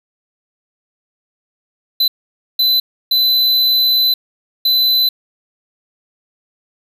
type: tone bursts at uneven times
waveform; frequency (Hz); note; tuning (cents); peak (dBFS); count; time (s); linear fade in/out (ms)
square; 4018; B7; +29; -11; 4; 2-2.08 / 2.59-2.8 / 3.11-4.14 / 4.65-5.09; 5
effects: 7-bit